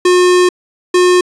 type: tone pair in turn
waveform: square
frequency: 360 / 360 Hz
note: F#4 / F#4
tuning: -47 / -47 cents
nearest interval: unison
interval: 0 cents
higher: neither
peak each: -7 dBFS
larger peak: neither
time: 0.05-0.49 / 0.94-1.21 s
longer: first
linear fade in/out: 5 ms
effects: resampled to 22050 Hz + 8-bit